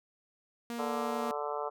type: tone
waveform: sawtooth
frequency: 235.6 Hz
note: A#3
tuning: 19 cents sharp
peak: -32 dBFS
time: 0.7-1.31 s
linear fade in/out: 0 ms
type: harmonic tone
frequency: 146.83 Hz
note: D3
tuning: in tune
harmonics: 3 / 4 / 5 / 6 / 7 / 8 / 9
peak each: -38 / -39 / -40 / -41 / -41 / -42 / -43 dBFS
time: 0.78-1.7 s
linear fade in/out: 20 ms
effects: none